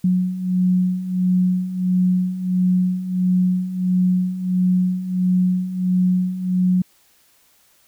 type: beating tone pair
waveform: sine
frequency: 181.6 / 183.1 Hz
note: F#3 / F#3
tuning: -32 / -18 cents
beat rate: 1.5 Hz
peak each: -22 / -17 dBFS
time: 0.04-6.82 s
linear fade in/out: 5 ms
effects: white hiss -57 dBFS RMS until 7.87 s